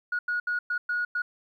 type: tone bursts at uneven times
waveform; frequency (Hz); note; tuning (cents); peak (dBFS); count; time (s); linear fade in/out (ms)
sine; 1450; F#6; -35; -24; 6; 0.12-0.19 / 0.28-0.4 / 0.47-0.59 / 0.7-0.78 / 0.89-1.05 / 1.15-1.22; 5
effects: tanh soft clip ceiling -21 dBFS + 11-bit